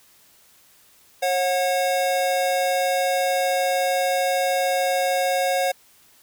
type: tone pair together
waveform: square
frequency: 543 / 729.8 Hz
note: C#5 / F#5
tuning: -36 / -24 cents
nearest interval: perfect fourth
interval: 512 cents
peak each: -23 dBFS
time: 1.22-5.72 s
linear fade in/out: 10 ms
effects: white hiss -55 dBFS RMS until 6.22 s